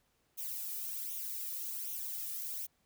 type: noise with flanger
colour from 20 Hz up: violet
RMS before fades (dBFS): -40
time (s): 0.37-2.67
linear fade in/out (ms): 20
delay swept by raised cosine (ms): 0.31 to 1.71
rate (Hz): 1.3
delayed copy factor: +0.7
effects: pink hiss -75 dBFS RMS until 2.85 s